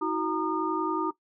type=tone cluster; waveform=sine; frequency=318.9 / 369.8 / 926 / 1218 Hz; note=D#4 / F#4 / A#5 / D#6; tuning=+43 / -1 / -12 / -37 cents; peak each=-30 / -31 / -32 / -32 dBFS; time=0.01-1.11 s; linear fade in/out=10 ms; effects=noise-tail reverb RT60 0.1 s tail -17 dB re dry